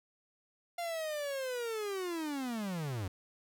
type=linear sweep; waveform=45% pulse; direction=down; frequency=698.5 to 87.31 Hz; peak=-35 dBFS; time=0.78-3.08 s; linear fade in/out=5 ms; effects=none